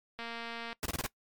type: click train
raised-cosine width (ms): 0.3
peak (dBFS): -25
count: 126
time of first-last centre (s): 0.19-0.729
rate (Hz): 232
type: noise bursts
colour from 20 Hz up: pink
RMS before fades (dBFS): -34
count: 5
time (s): 0.83-1.064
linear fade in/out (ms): 0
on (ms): 26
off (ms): 26
effects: noise-tail reverb RT60 0.1 s tail -21 dB re dry + MP3 96 kbps